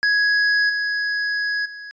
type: tone with level steps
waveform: square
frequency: 1668 Hz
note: G#6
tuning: 7 cents sharp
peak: -16 / -21 / -34 dBFS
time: 0.03-1.91 s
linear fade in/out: 0 ms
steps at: 0.69 / 1.65 s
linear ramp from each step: 10 ms
effects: resampled to 16000 Hz